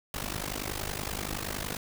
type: noise with amplitude modulation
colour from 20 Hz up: pink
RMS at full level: -31 dBFS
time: 0.14-1.77 s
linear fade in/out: 2 ms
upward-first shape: sine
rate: 50.6 Hz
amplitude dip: 90%
effects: none